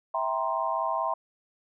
sine chord, C dominant seventh, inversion first, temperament just, 654.1 / 784.9 / 941.9 / 1046.5 Hz, E5 / G5 / Bb5 / C6, -14 / +2 / +18 / 0 cents, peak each -31 / -33 / -31 / -30 dBFS, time 0.14-1.14 s, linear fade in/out 5 ms, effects none

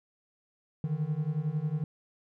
triangle beating tone pair, 146.83 / 157.83 Hz, D3 / D#3, 0 / +25 cents, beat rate 11 Hz, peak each -30 / -29 dBFS, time 0.84-1.84 s, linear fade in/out 2 ms, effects none

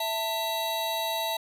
square tone cluster, 660 / 896 / 3870 Hz, E5 / A5 / B7, +2 / +31 / -36 cents, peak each -33 / -32 / -33 dBFS, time 0-1.37 s, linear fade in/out 5 ms, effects none

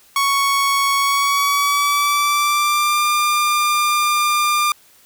sawtooth tone with pitch glide, 1111 to 1197.6 Hz, C#6 to D6, +4 to +33 cents, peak -11 dBFS, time 0.16-4.72 s, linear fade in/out 2 ms, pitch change +129 cents, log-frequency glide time 0.98-3.06 s, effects white hiss -51 dBFS RMS until 5.05 s

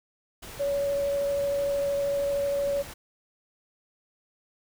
pink noise, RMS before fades -42 dBFS, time 0.42-2.94 s, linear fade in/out 10 ms
sine tone with vibrato, 564 Hz, C#5, 30 cents sharp, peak -24 dBFS, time 0.59-2.83 s, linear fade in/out 20 ms, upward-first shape sine, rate 13 Hz, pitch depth 10 cents each way
effects none

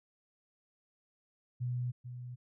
sine tone with echo, 123.47 Hz, B2, in tune, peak -32 dBFS, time 1.6-1.92 s, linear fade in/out 20 ms, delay 440 ms, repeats 1, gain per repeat -9 dB, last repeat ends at 2.36 s, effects none

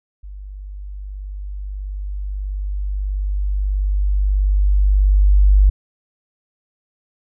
sine tone with level ramp, 49.22 Hz, G1, 8 cents sharp, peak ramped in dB -31 to -7 dBFS, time 0.23-5.7 s, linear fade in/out 10 ms, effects none

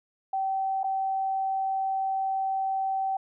sine tone with dropouts, 771 Hz, G5, 29 cents flat, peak -25 dBFS, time 0.33-3.17 s, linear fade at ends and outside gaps 5 ms, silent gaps 0.833-0.841 s, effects none

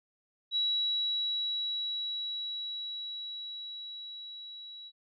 sine tone with level ramp, 3900 Hz, B7, 23 cents flat, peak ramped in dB -26 to -44 dBFS, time 0.51-4.92 s, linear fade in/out 50 ms, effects none

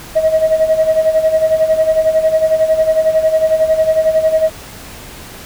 sine tone with tremolo, 635 Hz, D#5, 35 cents sharp, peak -5 dBFS, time 0.15-4.5 s, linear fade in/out 20 ms, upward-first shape sine, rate 11 Hz, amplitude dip 75%, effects tanh soft clip ceiling -4 dBFS + pink hiss -33 dBFS RMS until 5.45 s

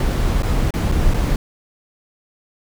brown noise with dropouts, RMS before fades -17 dBFS, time 0-1.36 s, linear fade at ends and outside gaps 2 ms, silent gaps 0.423-0.431 / 0.707-0.738 / 0.917-0.921 / 1.138-1.142 s, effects none

